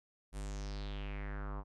square tone with low-pass filter sweep, 50.3 Hz, G1, 45 cents sharp, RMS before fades -41 dBFS, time 0.32-1.64 s, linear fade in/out 50 ms, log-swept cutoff 10000 to 980 Hz, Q 3.9, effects none

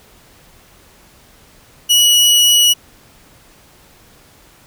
sawtooth tone, 2926 Hz, F#7, 20 cents flat, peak -5 dBFS, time 1.89-2.74 s, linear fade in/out 20 ms, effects pink hiss -47 dBFS RMS until 4.66 s

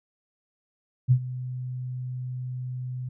sine tone with ADSR envelope, 126.5 Hz, B2, 42 cents sharp, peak -13 dBFS, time 1.08-3.09 s, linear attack 33 ms, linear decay 73 ms, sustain -17 dB, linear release 7 ms, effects none

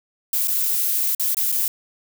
violet noise with dropouts, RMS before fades -21 dBFS, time 0.33-1.68 s, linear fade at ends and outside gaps 2 ms, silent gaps 0.474-0.481 / 1.149-1.196 / 1.346-1.369 / 1.518-1.523 s, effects none

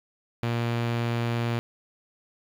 sawtooth tone with low-pass filter, 117.8 Hz, A#2, 19 cents sharp, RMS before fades -27 dBFS, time 0.43-1.59 s, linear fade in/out 0 ms, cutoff 3500 Hz, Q 1.1, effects 8-bit

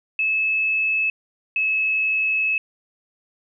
sine tone pair in turn, 2600 / 2589 Hz, E7 / E7, -24 / -32 cents, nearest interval unison, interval 8 cents, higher first, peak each -18 dBFS, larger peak neither, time 0.19-1.1 / 1.56-2.58 s, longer second, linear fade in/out 2 ms, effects none

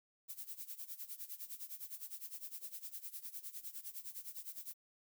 violet noise with tremolo, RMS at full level -45 dBFS, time 0.28-4.74 s, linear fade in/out 20 ms, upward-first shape sine, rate 9.8 Hz, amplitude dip 85%, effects none

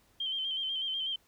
sine tone with vibrato, 3133 Hz, G7, 2 cents flat, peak -31 dBFS, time 0.2-1.16 s, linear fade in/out 5 ms, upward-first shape square, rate 8.1 Hz, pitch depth 35 cents each way, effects pink hiss -67 dBFS RMS until 1.27 s

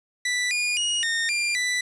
sawtooth tone with pitch steps, 1974 / 2435 / 2883 / 1835 / 2389 / 1981 Hz, B6 / D#7 / F#7 / A#6 / D7 / B6, -1 / -38 / -46 / -28 / +29 / +5 cents, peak -19 dBFS, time 0.25-1.81 s, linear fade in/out 5 ms, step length 260 ms, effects resampled to 22050 Hz + 8-bit

